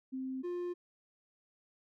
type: tone pair in turn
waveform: sine / triangle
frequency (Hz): 261.6 / 353.2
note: C4 / F4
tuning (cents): 0 / +20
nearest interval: perfect fourth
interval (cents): 520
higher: second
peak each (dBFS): -36 / -33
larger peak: second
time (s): 0.12-0.43 / 0.43-0.74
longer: neither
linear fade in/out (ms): 20
effects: none